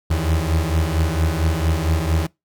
35% pulse beating tone pair, 78.5 / 82.9 Hz, D#2 / E2, +16 / +10 cents, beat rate 4.4 Hz, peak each -18 / -19 dBFS, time 0.1-2.27 s, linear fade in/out 10 ms, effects noise-tail reverb RT60 0.2 s tail -24 dB re dry

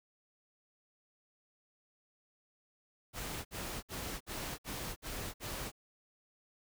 pink noise bursts, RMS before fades -41 dBFS, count 7, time 3.13-5.718 s, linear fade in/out 50 ms, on 320 ms, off 58 ms, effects none

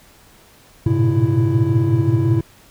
triangle tone cluster, 102.5 / 115.6 / 121.1 / 136.7 / 331.4 Hz, G#2 / A#2 / B2 / C#3 / E4, -22 / -14 / -34 / -24 / +9 cents, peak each -18 dBFS, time 0.86-2.41 s, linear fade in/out 5 ms, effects pink hiss -49 dBFS RMS until 2.7 s

